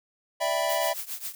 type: chord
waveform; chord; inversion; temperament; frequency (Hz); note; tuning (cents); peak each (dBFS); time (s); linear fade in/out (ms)
square; E minor seventh; third; equal with one note detuned; 587.3 / 659.3 / 784 / 984.3; D5 / E5 / G5 / B5; 0 / 0 / 0 / -6; -31 / -28 / -34 / -32; 0.4-0.94; 20
type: noise with tremolo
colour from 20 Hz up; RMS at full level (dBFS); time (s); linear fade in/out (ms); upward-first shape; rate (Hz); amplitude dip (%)
blue; -32; 0.69-1.35; 2; triangle; 7.4; 90
effects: none